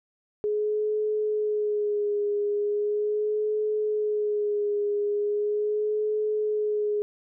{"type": "tone with vibrato", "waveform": "sine", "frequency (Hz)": 419, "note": "G#4", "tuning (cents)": 15, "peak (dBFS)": -23, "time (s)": [0.44, 7.02], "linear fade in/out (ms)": 0, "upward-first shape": "sine", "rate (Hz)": 0.39, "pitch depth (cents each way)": 31, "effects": []}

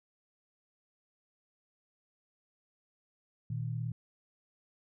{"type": "tone pair together", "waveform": "sine", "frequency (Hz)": [118.34, 156.6], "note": ["A#2", "D#3"], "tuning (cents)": [27, 11], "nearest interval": "perfect fourth", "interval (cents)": 484, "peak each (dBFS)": [-34, -38], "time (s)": [3.5, 3.92], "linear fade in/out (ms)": 5, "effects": []}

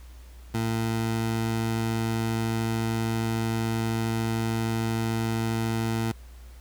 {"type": "tone", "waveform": "20% pulse", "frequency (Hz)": 113.1, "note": "A2", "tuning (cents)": 48, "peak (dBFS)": -20, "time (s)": [0.54, 6.12], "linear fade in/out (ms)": 5, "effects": ["added 60 Hz sine -43 dBFS peak until 6.6 s", "pink hiss -56 dBFS RMS until 6.6 s"]}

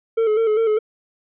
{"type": "tone with vibrato", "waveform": "triangle", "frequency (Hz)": 440, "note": "A4", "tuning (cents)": 0, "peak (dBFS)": -13, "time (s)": [0.17, 0.79], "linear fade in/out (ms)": 10, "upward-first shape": "square", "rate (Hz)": 5, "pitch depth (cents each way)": 50, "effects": ["resampled to 8000 Hz"]}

